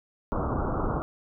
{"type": "low-pass noise", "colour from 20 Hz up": "pink", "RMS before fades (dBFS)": -28, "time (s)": [0.32, 1.02], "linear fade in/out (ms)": 0, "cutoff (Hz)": 1400, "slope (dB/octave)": 96, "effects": []}